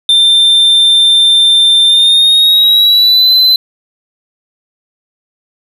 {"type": "tone with pitch glide", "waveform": "triangle", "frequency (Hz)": [3580, 4042], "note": ["A7", "B7"], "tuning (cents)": [29, 39], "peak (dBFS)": -3, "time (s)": [0.09, 3.56], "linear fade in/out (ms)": 2, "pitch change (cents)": 210, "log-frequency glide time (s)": [1.86, 3.32], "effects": []}